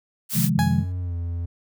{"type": "noise", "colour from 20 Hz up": "blue", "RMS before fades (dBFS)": -26, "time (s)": [0.29, 0.5], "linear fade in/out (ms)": 50}
{"type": "chord", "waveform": "sine", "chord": "F minor seventh", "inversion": "second", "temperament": "just", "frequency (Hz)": [130.96, 157.15, 174.61, 209.5], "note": ["C3", "Eb3", "F3", "Ab3"], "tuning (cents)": [2, 18, 0, 15], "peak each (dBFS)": -24, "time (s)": [0.33, 0.85], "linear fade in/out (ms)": 50}
{"type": "tone with pitch glide", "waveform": "triangle", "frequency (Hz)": [90.5, 85.62], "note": ["F#2", "F2"], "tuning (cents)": [-38, -34], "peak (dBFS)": -23, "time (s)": [0.57, 1.46], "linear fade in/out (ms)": 10, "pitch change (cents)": -96, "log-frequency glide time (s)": [0.99, 1.15]}
{"type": "tone with exponential decay", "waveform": "30% pulse", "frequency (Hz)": 832, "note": "G#5", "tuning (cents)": 3, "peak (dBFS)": -18, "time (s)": [0.59, 0.92], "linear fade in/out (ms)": 0, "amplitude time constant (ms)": 71}
{"effects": []}